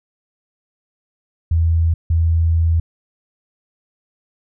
sine tone pair in turn, 82.41 / 82.41 Hz, E2 / E2, 0 / 0 cents, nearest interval unison, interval 0 cents, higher neither, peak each -12 dBFS, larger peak neither, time 1.51-1.94 / 2.1-2.8 s, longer second, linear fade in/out 5 ms, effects none

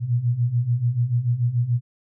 sine beating tone pair, 116.54 / 123.44 Hz, A#2 / B2, 0 / 0 cents, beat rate 6.9 Hz, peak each -24 / -20 dBFS, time 0-1.81 s, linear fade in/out 50 ms, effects none

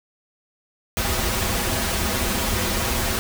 pink noise with comb filter, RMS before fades -23 dBFS, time 0.97-3.19 s, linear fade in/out 0 ms, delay 6.8 ms, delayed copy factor -0.85, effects none

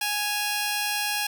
10% pulse tone pair together, 830.6 / 2749 Hz, G#5 / F7, 0 / -28 cents, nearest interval octave + major sixth, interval 2072 cents, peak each -18 / -22 dBFS, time 0.01-1.27 s, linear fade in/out 5 ms, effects none

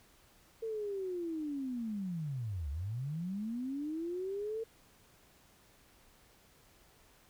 sine linear two-way sweep, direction down then up, 455.9 to 67.1 to 455.9 Hz, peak -35 dBFS, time 0.62-4.64 s, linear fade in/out 10 ms, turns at 2.7 s, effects pink hiss -64 dBFS RMS until 7.29 s

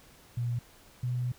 sine tone pair in turn, 120 / 123.87 Hz, B2 / B2, -49 / +6 cents, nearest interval minor second, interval 55 cents, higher second, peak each -28 dBFS, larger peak neither, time 0.37-0.59 / 1.03-1.32 s, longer second, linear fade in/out 5 ms, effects pink hiss -57 dBFS RMS until 1.38 s

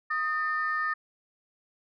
sine tone pair together, 1244.5 / 1802.3 Hz, D#6 / A6, 0 / +41 cents, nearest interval tritone, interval 641 cents, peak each -28 dBFS, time 0.1-0.94 s, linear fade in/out 10 ms, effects tanh soft clip ceiling -20 dBFS

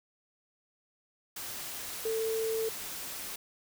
sine tone in noise, 445.8 Hz, A4, 23 cents sharp, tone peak -29 dBFS, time 2.05-2.69 s, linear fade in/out 5 ms, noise white, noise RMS -40 dBFS, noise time 1.36-3.36 s, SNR +8 dB, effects none

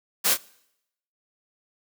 white noise with echo, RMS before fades -21 dBFS, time 0.24-0.35 s, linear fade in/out 20 ms, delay 27 ms, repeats 1, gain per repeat -8 dB, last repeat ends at 0.377 s, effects noise-tail reverb RT60 0.8 s tail -23 dB re dry + high-pass 200 Hz 12 dB/octave

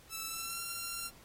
5% pulse tone with pitch glide, 1318.5 to 1371.3 Hz, E6 to F6, 0 to -32 cents, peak -28 dBFS, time 0.09-1.11 s, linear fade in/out 50 ms, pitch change +68 cents, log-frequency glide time 0.26-0.62 s, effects pink hiss -59 dBFS RMS until 1.24 s + AAC 48 kbps

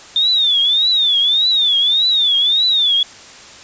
sine tone with vibrato, 3596 Hz, A7, 37 cents sharp, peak -11 dBFS, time 0.16-3.03 s, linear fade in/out 2 ms, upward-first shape triangle, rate 1.7 Hz, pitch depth 190 cents each way, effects white hiss -38 dBFS RMS until 3.63 s + resampled to 16000 Hz

